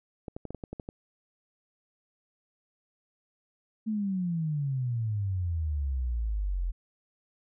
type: clicks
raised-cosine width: 2 ms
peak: -24 dBFS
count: 9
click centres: 0.282 / 0.365 / 0.453 / 0.506 / 0.547 / 0.638 / 0.73 / 0.798 / 0.889 s
type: exponential sweep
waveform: sine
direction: down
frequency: 223 to 41.93 Hz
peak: -27 dBFS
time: 3.86-6.72 s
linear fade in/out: 20 ms
effects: none